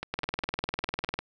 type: two click trains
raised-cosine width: 0.3 ms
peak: -14 / -17 dBFS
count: 22 / 6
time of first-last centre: 0.14-1.19 / 0.03-1.046 s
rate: 20 / 4.92 Hz
effects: none